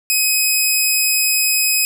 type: tone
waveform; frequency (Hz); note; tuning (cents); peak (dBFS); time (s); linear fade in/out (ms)
10% pulse; 2530; D#7; +28; -5; 0.1-1.85; 0
effects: none